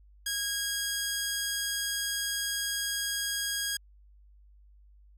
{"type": "tone", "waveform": "10% pulse", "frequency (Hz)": 1640, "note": "G#6", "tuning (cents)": -22, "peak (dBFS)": -21, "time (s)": [0.26, 3.77], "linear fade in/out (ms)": 5, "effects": ["added 50 Hz sine -54 dBFS peak until 5.17 s"]}